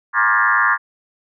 sine tone with frequency modulation, 1407 Hz, F6, 12 cents sharp, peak -12 dBFS, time 0.13-0.78 s, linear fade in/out 50 ms, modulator 109 Hz, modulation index 3.8, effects none

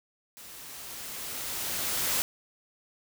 white noise with level ramp, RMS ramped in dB -47 to -27 dBFS, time 0.37-2.22 s, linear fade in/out 0 ms, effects none

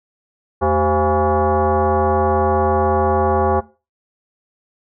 sine tone with frequency modulation, 220 Hz, A3, in tune, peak -13 dBFS, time 0.61-3.61 s, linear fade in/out 20 ms, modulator 303 Hz, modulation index 2.9, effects noise-tail reverb RT60 0.3 s tail -18 dB re dry

